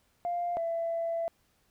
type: tone pair in turn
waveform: sine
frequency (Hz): 698.5 / 668.4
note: F5 / E5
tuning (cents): 0 / +24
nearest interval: minor second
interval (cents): 76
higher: first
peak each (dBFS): -28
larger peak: neither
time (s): 0.25-0.57 / 0.57-1.28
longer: second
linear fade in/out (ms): 0
effects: tanh soft clip ceiling -24 dBFS + pink hiss -70 dBFS RMS until 1.7 s